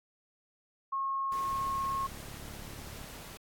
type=tone; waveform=sine; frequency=1085 Hz; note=C#6; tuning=37 cents flat; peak=-30 dBFS; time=0.92-2.07 s; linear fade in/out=10 ms
type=noise; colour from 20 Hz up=pink; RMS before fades=-47 dBFS; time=1.32-3.37 s; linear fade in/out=0 ms
type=click train; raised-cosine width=5 ms; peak=-36 dBFS; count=55; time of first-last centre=1.53-3.043 s; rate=35.7 Hz
effects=AAC 64 kbps